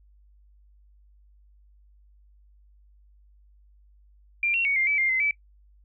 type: tone with pitch steps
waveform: sine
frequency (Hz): 2380 / 2733 / 2233 / 2108 / 2300 / 2111 / 2059 / 2304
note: D7 / F7 / C#7 / C7 / D7 / C7 / C7 / D7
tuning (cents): +22 / -38 / +12 / +12 / -37 / +15 / -28 / -34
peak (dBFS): -21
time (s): 4.43-5.31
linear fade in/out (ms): 2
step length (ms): 110
effects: noise-tail reverb RT60 0.1 s tail -20 dB re dry + added 50 Hz sine -54 dBFS peak until 5.84 s